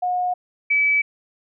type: tone pair in turn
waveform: sine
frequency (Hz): 723 / 2295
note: F#5 / D7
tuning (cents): -40 / -40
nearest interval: octave + minor sixth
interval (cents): 2000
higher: second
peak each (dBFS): -19 / -15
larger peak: second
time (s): 0.02-0.34 / 0.7-1.02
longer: neither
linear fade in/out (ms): 10
effects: none